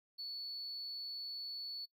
triangle tone, 4435 Hz, C#8, in tune, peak -38 dBFS, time 0.18-1.86 s, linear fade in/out 20 ms, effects noise-tail reverb RT60 0.1 s tail -24 dB re dry + tanh soft clip ceiling -39 dBFS

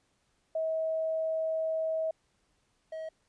sine / triangle tone pair in turn, 641 / 638 Hz, E5 / D#5, -49 / +43 cents, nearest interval unison, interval 8 cents, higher first, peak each -28 / -34 dBFS, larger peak first, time 0.55-2.11 / 2.92-3.09 s, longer first, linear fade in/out 5 ms, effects pink hiss -73 dBFS RMS until 3.28 s + resampled to 22050 Hz

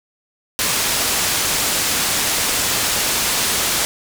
white low-pass noise, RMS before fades -19 dBFS, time 0.59-3.85 s, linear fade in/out 0 ms, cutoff 10000 Hz, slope 12 dB/octave, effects none

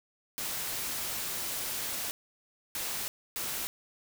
white noise bursts at uneven times, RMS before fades -35 dBFS, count 3, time 0.38-2.11 / 2.75-3.08 / 3.36-3.67 s, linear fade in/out 0 ms, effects none

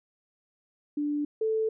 sine tone pair in turn, 293.7 / 440.1 Hz, D4 / A4, 0 / 0 cents, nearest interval perfect fifth, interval 700 cents, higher second, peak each -26 / -24 dBFS, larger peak second, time 0.97-1.25 / 1.41-1.69 s, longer neither, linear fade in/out 5 ms, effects none

